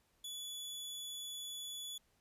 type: tone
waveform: sawtooth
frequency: 3426 Hz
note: A7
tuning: 47 cents flat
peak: -40 dBFS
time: 0.24-1.98 s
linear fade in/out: 5 ms
effects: pink hiss -75 dBFS RMS until 2.2 s + resampled to 32000 Hz